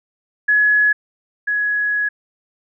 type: tone pair in turn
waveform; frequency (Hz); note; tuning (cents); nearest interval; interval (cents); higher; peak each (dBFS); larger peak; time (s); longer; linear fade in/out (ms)
sine; 1691 / 1677.4; G#6 / G#6; +31 / +17; unison; 14; first; -11 / -16; first; 0.48-0.93 / 1.47-2.09; second; 10
effects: none